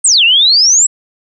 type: exponential two-way sweep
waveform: sine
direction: down then up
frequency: 9000 to 2637 to 7900 Hz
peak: -5 dBFS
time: 0.04-0.87 s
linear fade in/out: 10 ms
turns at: 0.24 s
effects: none